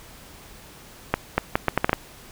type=accelerating click train; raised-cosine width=0.5 ms; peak=-3 dBFS; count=8; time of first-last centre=1.14-1.931 s; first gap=240 ms; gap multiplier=0.73; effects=pink hiss -46 dBFS RMS until 2.31 s